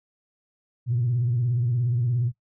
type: tone with vibrato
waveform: sine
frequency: 120.9 Hz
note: B2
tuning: 36 cents flat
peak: -20 dBFS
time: 0.86-2.32 s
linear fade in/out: 50 ms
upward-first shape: sine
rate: 17 Hz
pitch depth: 100 cents each way
effects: noise-tail reverb RT60 0.1 s tail -17 dB re dry + tanh soft clip ceiling -16 dBFS